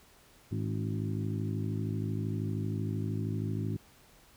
harmonic tone with a mistuned harmonic, 52.9 Hz, G#1, 33 cents sharp, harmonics 2 / 3 / 4 / 5 / 6 / 7, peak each -33 / -37 / -39 / -41 / -43 / -44 dBFS, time 0.51-3.77 s, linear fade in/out 10 ms, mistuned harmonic 5, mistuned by +51 cents, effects pink hiss -60 dBFS RMS until 4.36 s

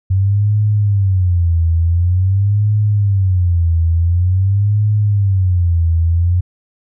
sine tone with vibrato, 93.4 Hz, F#2, 17 cents sharp, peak -10 dBFS, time 0.1-6.41 s, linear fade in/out 10 ms, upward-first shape sine, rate 0.47 Hz, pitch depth 210 cents each way, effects none

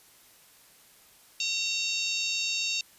harmonic tone with a mistuned harmonic, 911 Hz, A#5, 40 cents flat, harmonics 3 / 4 / 5 / 6 / 7 / 8, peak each -31 / -33 / -35 / -37 / -38 / -39 dBFS, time 1.4-2.81 s, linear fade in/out 2 ms, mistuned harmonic 4, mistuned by +37 cents, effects white hiss -57 dBFS RMS until 2.98 s + resampled to 32000 Hz

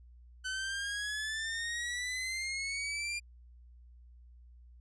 sawtooth exponential sweep, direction up, 1510 to 2404 Hz, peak -31 dBFS, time 0.44-3.2 s, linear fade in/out 20 ms, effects added 60 Hz sine -53 dBFS peak until 4.8 s + resampled to 22050 Hz

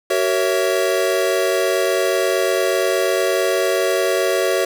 square chord, F# dominant seventh, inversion none, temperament equal with one note detuned, 377.6 / 466.2 / 554.4 / 659.3 Hz, F#4 / A#4 / C#5 / E5, +35 / 0 / 0 / 0 cents, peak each -21 / -24 / -22 / -23 dBFS, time 0.1-4.65 s, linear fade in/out 5 ms, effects none

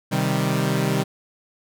sawtooth chord, C minor, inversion none, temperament equal, 130.81 / 155.56 / 196 Hz, C3 / Eb3 / G3, 0 / 0 / 0 cents, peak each -20 dBFS, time 0.11-1.04 s, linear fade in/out 20 ms, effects none

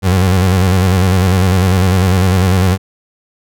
30% pulse tone with vibrato, 92.6 Hz, F#2, 2 cents sharp, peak -6 dBFS, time 0.02-2.78 s, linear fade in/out 50 ms, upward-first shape square, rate 10 Hz, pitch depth 61 cents each way, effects none

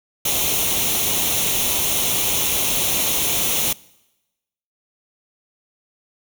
white noise with comb filter, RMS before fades -20 dBFS, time 0.25-3.73 s, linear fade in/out 5 ms, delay 0.31 ms, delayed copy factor +0.65, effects noise-tail reverb RT60 1.0 s tail -23 dB re dry

